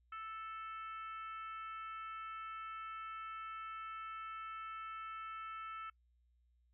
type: harmonic tone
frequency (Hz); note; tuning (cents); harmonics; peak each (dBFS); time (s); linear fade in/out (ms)
440; A4; 0; 3 / 4 / 5 / 6 / 7; -44 / -58 / -57 / -58 / -63; 0.12-5.9; 5
effects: noise-tail reverb RT60 0.1 s tail -24 dB re dry + added 60 Hz sine -70 dBFS peak until 6.73 s